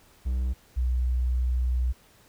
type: tone pair in turn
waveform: triangle / sine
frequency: 63 / 62.13 Hz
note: B1 / B1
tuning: +35 / +11 cents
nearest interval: unison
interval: 24 cents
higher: first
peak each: -22 dBFS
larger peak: neither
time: 0.25-0.54 / 0.76-1.93 s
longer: second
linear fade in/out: 20 ms
effects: pink hiss -58 dBFS RMS until 2.28 s